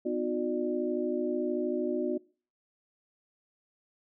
sine tone cluster, 249.7 / 308.3 / 361.5 / 595 Hz, B3 / D#4 / F#4 / D5, +19 / -16 / -40 / +22 cents, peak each -34 / -35 / -31 / -36 dBFS, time 0.05-2.18 s, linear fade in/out 10 ms, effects noise-tail reverb RT60 0.4 s tail -23 dB re dry

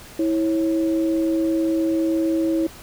sine tone pair together, 326.2 / 548 Hz, E4 / C#5, -18 / -20 cents, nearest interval major sixth, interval 898 cents, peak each -18 / -27 dBFS, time 0.19-2.67 s, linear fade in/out 5 ms, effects pink hiss -42 dBFS RMS until 2.82 s

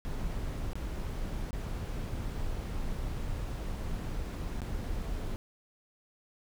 brown noise with dropouts, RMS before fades -35 dBFS, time 0.05-5.36 s, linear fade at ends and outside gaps 0 ms, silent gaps 0.732-0.755 / 1.507-1.53 / 4.605-4.618 s, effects none

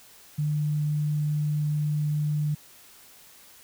sine tone, 149.6 Hz, D3, 32 cents sharp, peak -23 dBFS, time 0.38-2.55 s, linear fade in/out 10 ms, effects white hiss -52 dBFS RMS until 3.63 s

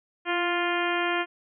harmonic tone with a mistuned harmonic, 350 Hz, F4, 4 cents sharp, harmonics 1 / 2 / 3 / 4 / 5 / 6 / 7 / 8 / 9, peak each -29 / -31 / -32 / -32 / -32 / -35 / -34 / -38 / -39 dBFS, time 0.25-1.26 s, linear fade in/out 50 ms, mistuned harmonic 1, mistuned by -26 cents, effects none

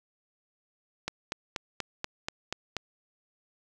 click train, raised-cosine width 0.2 ms, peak -14 dBFS, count 8, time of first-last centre 1.08-2.767 s, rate 4.15 Hz, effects none

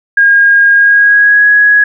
sine tone with pitch glide, 1625 to 1669.7 Hz, G#6 to G#6, -38 to +9 cents, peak -3 dBFS, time 0.17-1.84 s, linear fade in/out 5 ms, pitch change +47 cents, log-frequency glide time 0.74-1.47 s, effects none

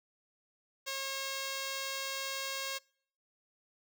5% pulse tone, 542 Hz, C#5, 39 cents flat, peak -24 dBFS, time 0.86-2.79 s, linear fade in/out 20 ms, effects noise-tail reverb RT60 0.6 s tail -26 dB re dry

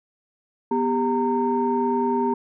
sine tone cluster, 245.6 / 397.3 / 919 Hz, B3 / G4 / A#5, -9 / +23 / -25 cents, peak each -23 dBFS, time 0.71-2.34 s, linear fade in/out 5 ms, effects tanh soft clip ceiling -11 dBFS

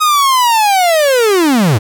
45% pulse linear sweep, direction down, 1262 to 92.8 Hz, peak -8 dBFS, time 0-1.79 s, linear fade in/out 20 ms, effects none

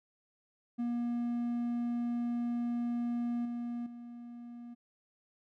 triangle tone with level steps, 238.5 Hz, A#3, 40 cents sharp, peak -29 / -33 / -42 dBFS, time 0.78-4.75 s, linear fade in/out 20 ms, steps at 3.45 / 3.86 s, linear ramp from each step 5 ms, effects none

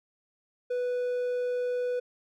triangle tone, 493.9 Hz, B4, in tune, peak -25 dBFS, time 0.7-2 s, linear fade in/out 10 ms, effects none

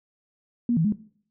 sine tone with pitch steps, 238 / 161.8 / 210.4 Hz, A#3 / E3 / G#3, +36 / -32 / +23 cents, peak -19 dBFS, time 0.69-0.924 s, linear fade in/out 2 ms, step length 78 ms, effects noise-tail reverb RT60 0.5 s tail -17 dB re dry

